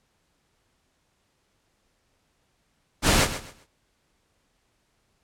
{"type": "noise with echo", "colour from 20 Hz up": "pink", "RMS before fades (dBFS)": -19, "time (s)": [3.02, 3.28], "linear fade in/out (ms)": 50, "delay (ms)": 130, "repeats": 3, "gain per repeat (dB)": -12, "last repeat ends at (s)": 3.67, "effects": ["pink hiss -70 dBFS RMS until 5.23 s", "low-pass 10000 Hz 12 dB/octave"]}